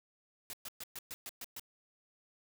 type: noise bursts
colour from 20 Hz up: white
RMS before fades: -44 dBFS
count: 8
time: 0.5-1.596 s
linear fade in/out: 0 ms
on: 32 ms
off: 120 ms
effects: none